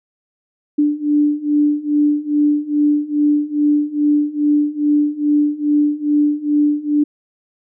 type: beating tone pair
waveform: sine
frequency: 293.7 / 296.1 Hz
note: D4 / D4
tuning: 0 / +14 cents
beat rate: 2.4 Hz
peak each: -17 / -15 dBFS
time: 0.78-7.04 s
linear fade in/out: 10 ms
effects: none